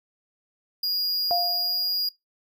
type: tone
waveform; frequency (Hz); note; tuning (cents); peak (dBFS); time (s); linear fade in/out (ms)
square; 4859; D#8; -42; -24; 0.83-2.09; 5
type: tone with exponential decay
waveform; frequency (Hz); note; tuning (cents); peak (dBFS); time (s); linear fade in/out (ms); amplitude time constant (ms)
sine; 698.5; F5; 0; -20; 1.31-2; 0; 150
effects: noise-tail reverb RT60 0.2 s tail -23 dB re dry